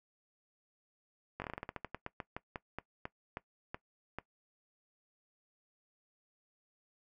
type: slowing click train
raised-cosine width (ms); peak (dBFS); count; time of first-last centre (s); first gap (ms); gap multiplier
0.5; -24; 21; 1.4-4.186; 19; 1.18
effects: noise-tail reverb RT60 0.1 s tail -19 dB re dry